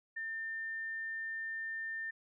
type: tone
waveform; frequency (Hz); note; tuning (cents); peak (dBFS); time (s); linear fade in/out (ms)
sine; 1800; A6; +39; -37; 0.16-2.11; 10
effects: none